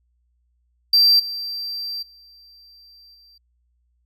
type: tone with level steps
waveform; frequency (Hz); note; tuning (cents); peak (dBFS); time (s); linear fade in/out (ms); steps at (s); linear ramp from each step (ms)
triangle; 4700; D8; +1; -10 / -25 / -45 / -48; 0.93-3.38; 5; 1.19 / 2.02 / 3.14; 10
effects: added 60 Hz sine -63 dBFS peak until 4.05 s